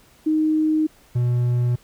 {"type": "tone pair in turn", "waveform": ["sine", "triangle"], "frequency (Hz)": [311.1, 121.97], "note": ["D#4", "B2"], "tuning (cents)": [0, -21], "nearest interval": "octave + major third", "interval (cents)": 1621, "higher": "first", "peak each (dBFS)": [-16, -15], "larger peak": "second", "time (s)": [[0.26, 0.87], [1.15, 1.76]], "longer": "neither", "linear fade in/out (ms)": 10, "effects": ["pink hiss -54 dBFS RMS until 1.83 s"]}